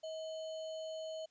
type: tone with sample-and-hold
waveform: sine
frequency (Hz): 637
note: D#5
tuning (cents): +41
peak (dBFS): -40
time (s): 0.03-1.26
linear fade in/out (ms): 10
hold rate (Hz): 3675
effects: white hiss -75 dBFS RMS until 1.3 s + resampled to 16000 Hz